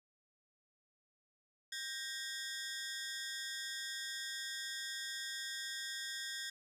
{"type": "ring-modulated tone", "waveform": "15% pulse", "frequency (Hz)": 1733, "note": "A6", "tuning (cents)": -27, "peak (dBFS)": -31, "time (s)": [1.72, 6.5], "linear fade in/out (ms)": 5, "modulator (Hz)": 142, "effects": ["resampled to 32000 Hz", "12-bit"]}